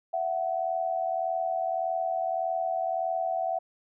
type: tone pair together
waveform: sine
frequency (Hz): 667 / 748.7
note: E5 / F#5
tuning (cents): +20 / +20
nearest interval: major second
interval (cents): 200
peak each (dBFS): -29 / -29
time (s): 0.13-3.59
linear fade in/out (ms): 10
effects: none